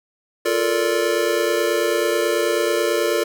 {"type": "chord", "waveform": "square", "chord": "Bb major seventh", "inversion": "second", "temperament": "just", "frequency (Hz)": [349.6, 437, 466.2, 582.7], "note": ["F4", "A4", "Bb4", "D5"], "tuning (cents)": [2, -12, 0, -14], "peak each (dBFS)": -24, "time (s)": [0.45, 3.24], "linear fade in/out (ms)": 10, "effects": []}